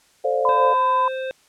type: chord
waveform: sine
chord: D minor seventh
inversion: second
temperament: just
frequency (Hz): 440.5 / 528.6 / 587.3 / 704.8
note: A4 / C5 / D5 / F5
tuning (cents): +2 / +18 / 0 / +16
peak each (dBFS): -25 / -21 / -26 / -25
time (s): 0.24-0.74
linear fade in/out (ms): 10
type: tone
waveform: sine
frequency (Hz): 1011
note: B5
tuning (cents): +40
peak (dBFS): -16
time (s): 0.45-1.08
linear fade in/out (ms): 2
type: harmonic tone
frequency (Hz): 523.3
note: C5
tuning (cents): 0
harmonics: 1 / 3 / 5 / 7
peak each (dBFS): -25 / -35 / -39 / -42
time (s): 0.49-1.31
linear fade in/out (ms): 0
effects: white hiss -57 dBFS RMS until 1.48 s + low-pass 9000 Hz 12 dB/octave